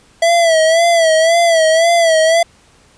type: tone with vibrato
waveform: square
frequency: 659.3 Hz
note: E5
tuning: in tune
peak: -9 dBFS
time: 0.22-2.43 s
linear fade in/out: 5 ms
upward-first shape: sine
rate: 1.9 Hz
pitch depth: 70 cents each way
effects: pink hiss -49 dBFS RMS until 2.97 s + resampled to 22050 Hz